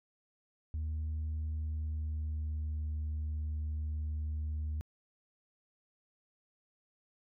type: tone with pitch glide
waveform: sine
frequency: 77.78 to 76.53 Hz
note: D#2 to D#2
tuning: 0 to -28 cents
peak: -31 dBFS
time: 0.74-4.81 s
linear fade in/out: 0 ms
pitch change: -28 cents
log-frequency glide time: 1.46-2.85 s
effects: tanh soft clip ceiling -32 dBFS